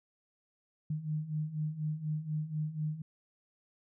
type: beating tone pair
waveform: sine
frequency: 151 / 155.1 Hz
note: D3 / D#3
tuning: +48 / -5 cents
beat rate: 4.1 Hz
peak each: -38 / -34 dBFS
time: 0.9-3.02 s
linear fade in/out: 5 ms
effects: none